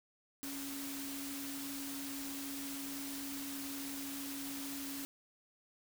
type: tone in noise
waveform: sine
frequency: 277.2 Hz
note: C#4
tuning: in tune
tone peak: -43 dBFS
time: 0.43-5.05 s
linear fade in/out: 0 ms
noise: white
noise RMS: -45 dBFS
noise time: 0.43-5.05 s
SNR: -1 dB
effects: none

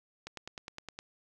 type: click train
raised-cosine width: 0.2 ms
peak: -24 dBFS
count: 8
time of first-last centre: 0.27-0.989 s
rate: 9.73 Hz
effects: none

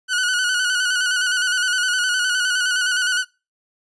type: tone with vibrato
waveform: sawtooth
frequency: 1478 Hz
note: F#6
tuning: 2 cents flat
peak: -14 dBFS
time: 0.08-3.25 s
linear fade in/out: 50 ms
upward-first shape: square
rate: 9.7 Hz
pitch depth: 39 cents each way
effects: noise-tail reverb RT60 0.3 s tail -25 dB re dry + resampled to 22050 Hz

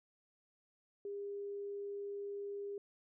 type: tone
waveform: sine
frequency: 403.5 Hz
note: G#4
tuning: 50 cents flat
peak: -40 dBFS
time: 1.05-2.78 s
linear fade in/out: 2 ms
effects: none

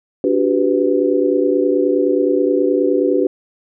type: tone cluster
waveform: sine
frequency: 290.3 / 364.7 / 394.2 / 497.8 Hz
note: D4 / F#4 / G4 / B4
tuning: -20 / -25 / +10 / +14 cents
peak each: -18 dBFS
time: 0.24-3.27 s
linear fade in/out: 2 ms
effects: none

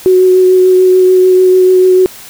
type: tone with vibrato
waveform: sine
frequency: 370 Hz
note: F#4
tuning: in tune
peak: -3 dBFS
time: 0.06-2.06 s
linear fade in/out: 0 ms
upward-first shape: triangle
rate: 6.8 Hz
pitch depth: 15 cents each way
effects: white hiss -32 dBFS RMS until 2.29 s

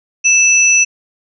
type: tone pair together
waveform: sine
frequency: 2637 / 5920 Hz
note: E7 / F#8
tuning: 0 / 0 cents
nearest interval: octave + major second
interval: 1400 cents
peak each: -10 dBFS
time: 0.24-0.85 s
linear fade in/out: 20 ms
effects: none

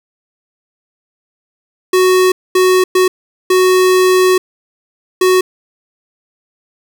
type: tone bursts at uneven times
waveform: square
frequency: 370 Hz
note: F#4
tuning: in tune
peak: -8 dBFS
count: 5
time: 1.93-2.32 / 2.55-2.84 / 2.95-3.08 / 3.5-4.38 / 5.21-5.41 s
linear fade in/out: 5 ms
effects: 8-bit

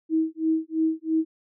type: tone with tremolo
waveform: sine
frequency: 320 Hz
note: D#4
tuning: 49 cents sharp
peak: -18 dBFS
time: 0.09-1.25 s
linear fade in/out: 50 ms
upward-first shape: sine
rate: 3 Hz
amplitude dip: 100%
effects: none

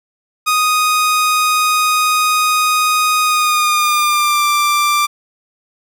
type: tone with pitch glide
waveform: sawtooth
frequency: 1244.5 to 1180.1 Hz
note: D#6 to D6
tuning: 0 to +8 cents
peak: -8 dBFS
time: 0.46-5.07 s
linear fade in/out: 20 ms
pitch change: -92 cents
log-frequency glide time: 3.22-4.46 s
effects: none

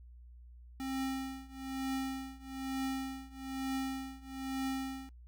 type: tone with tremolo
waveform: square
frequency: 266.1 Hz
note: C4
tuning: 29 cents sharp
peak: -33 dBFS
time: 0.8-5.09 s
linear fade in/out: 0 ms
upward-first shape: triangle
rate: 1.1 Hz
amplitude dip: 95%
effects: noise-tail reverb RT60 0.1 s tail -22 dB re dry + added 60 Hz sine -51 dBFS peak until 5.27 s

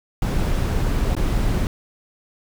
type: noise with dropouts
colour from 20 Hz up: brown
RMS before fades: -20 dBFS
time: 0.22-1.67 s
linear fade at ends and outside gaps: 1 ms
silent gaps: 1.151-1.166 s
effects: none

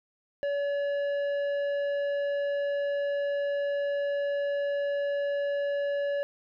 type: tone with tanh clipping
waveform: sine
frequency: 569 Hz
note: C#5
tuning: 45 cents sharp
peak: -28 dBFS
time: 0.43-6.23 s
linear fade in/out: 0 ms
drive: 9 dB
effects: none

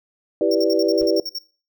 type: chord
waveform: sine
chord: E minor seventh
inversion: none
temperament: equal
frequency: 329.6 / 392 / 493.9 / 587.3 Hz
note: E4 / G4 / B4 / D5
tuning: 0 / 0 / 0 / 0 cents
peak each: -21 dBFS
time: 0.41-1.2 s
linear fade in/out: 2 ms
type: tone bursts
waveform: square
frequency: 5500 Hz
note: F8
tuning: 27 cents flat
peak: -26 dBFS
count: 10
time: 0.51-1.387 s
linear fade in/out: 5 ms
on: 40 ms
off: 53 ms
type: noise with exponential decay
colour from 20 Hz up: brown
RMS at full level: -33 dBFS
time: 1.01-1.14 s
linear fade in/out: 5 ms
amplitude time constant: 27 ms
effects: noise-tail reverb RT60 0.4 s tail -21 dB re dry

